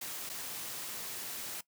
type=noise with dropouts; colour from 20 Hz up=white; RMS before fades=-41 dBFS; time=0.01-1.61 s; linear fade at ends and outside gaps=5 ms; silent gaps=0.293-0.297 s; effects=noise-tail reverb RT60 0.1 s tail -20 dB re dry + high-pass 100 Hz 12 dB/octave